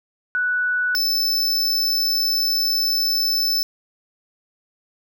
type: tone pair in turn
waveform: sine / square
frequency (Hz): 1480 / 5274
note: F#6 / E8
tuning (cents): 0 / 0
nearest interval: octave + minor seventh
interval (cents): 2200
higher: second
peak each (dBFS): -18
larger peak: neither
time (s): 0.35-0.95 / 0.95-3.63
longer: second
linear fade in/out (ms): 0
effects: none